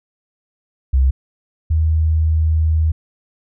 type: tone pair in turn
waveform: sine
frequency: 66 / 79.29 Hz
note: C2 / D#2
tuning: +16 / +33 cents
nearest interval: minor third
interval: 317 cents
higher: second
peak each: -10 / -12 dBFS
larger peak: first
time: 0.93-1.11 / 1.7-2.92 s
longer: second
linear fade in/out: 10 ms
effects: none